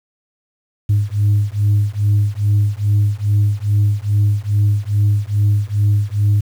sine beating tone pair, 101.9 / 104.3 Hz, G#2 / G#2, -32 / +8 cents, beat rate 2.4 Hz, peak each -14 dBFS, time 0.89-6.41 s, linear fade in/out 10 ms, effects tanh soft clip ceiling -8 dBFS + 7-bit

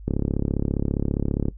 click train, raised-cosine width 3 ms, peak -10 dBFS, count 50, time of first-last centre 0.08-1.484 s, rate 34.9 Hz, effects noise-tail reverb RT60 0.1 s tail -17 dB re dry + added 50 Hz sine -37 dBFS peak until 1.57 s

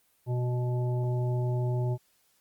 harmonic tone, 123.47 Hz, B2, in tune, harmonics 1 / 3 / 5 / 7, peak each -26 / -36 / -40 / -43 dBFS, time 0.26-1.98 s, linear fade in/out 50 ms, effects white hiss -68 dBFS RMS until 2.4 s + Opus 32 kbps

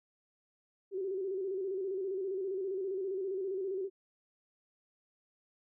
sine tone with vibrato, 382.8 Hz, G4, 41 cents flat, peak -33 dBFS, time 0.91-3.9 s, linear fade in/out 50 ms, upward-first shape square, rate 15 Hz, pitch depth 58 cents each way, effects none

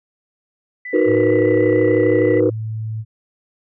sine tone with vibrato, 1975.5 Hz, B6, in tune, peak -27 dBFS, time 0.85-2.4 s, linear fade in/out 5 ms, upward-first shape square, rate 6.6 Hz, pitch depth 14 cents each way
sine chord, B major seventh, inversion first, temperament equal with one note detuned, 311.1 / 370 / 466.2 / 498.8 Hz, D#4 / F#4 / A#4 / B4, 0 / 0 / 0 / +17 cents, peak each -17 dBFS, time 0.93-2.5 s, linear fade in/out 10 ms
sine tone, 110 Hz, A2, in tune, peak -22 dBFS, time 1.05-3.05 s, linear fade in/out 50 ms
effects tanh soft clip ceiling -4 dBFS

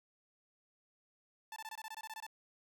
sawtooth tone bursts, 880 Hz, A5, in tune, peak -40 dBFS, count 12, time 1.52-2.266 s, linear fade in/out 2 ms, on 42 ms, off 22 ms, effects none

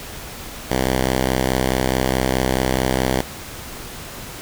5% pulse tone, 64.7 Hz, C2, 19 cents flat, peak -6 dBFS, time 0.7-3.21 s, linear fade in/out 5 ms, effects pink hiss -34 dBFS RMS until 4.41 s

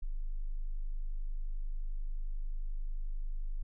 sine tone, 25.65 Hz, G#0, 21 cents flat, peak -32 dBFS, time 0.02-3.63 s, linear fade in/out 10 ms, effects none

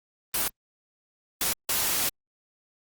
white noise bursts at uneven times, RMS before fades -26 dBFS, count 3, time 0.34-0.48 / 1.41-1.53 / 1.69-2.09 s, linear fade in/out 2 ms, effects Opus 24 kbps

